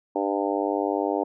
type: harmonic tone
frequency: 99.9 Hz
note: G2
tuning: 33 cents sharp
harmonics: 3 / 4 / 5 / 6 / 7 / 8 / 9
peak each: -28 / -29 / -30 / -31 / -31 / -32 / -33 dBFS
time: 0.15-1.24 s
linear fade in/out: 10 ms
effects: none